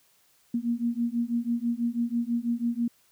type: beating tone pair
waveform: sine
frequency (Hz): 233.1 / 239.2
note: A#3 / A#3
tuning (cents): 0 / +45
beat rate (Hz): 6.1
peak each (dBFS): -28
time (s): 0.54-2.88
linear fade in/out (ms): 5
effects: white hiss -64 dBFS RMS until 3.11 s